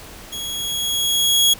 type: tone with level ramp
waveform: sawtooth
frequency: 3322 Hz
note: G#7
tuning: in tune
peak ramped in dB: -24 to -8 dBFS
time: 0.32-1.54 s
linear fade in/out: 10 ms
effects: pink hiss -39 dBFS RMS until 1.59 s